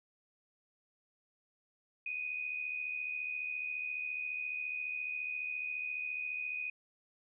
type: tone with amplitude modulation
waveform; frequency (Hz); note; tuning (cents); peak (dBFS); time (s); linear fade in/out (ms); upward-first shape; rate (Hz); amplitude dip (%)
sine; 2489; D#7; 0; -33; 2.06-6.7; 5; sine; 74.5; 60
effects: none